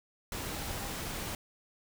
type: tone in noise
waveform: sine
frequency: 800 Hz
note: G5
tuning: 35 cents sharp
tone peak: -49 dBFS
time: 0.52-0.93 s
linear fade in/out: 2 ms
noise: pink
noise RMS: -38 dBFS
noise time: 0.32-1.35 s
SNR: -14 dB
effects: none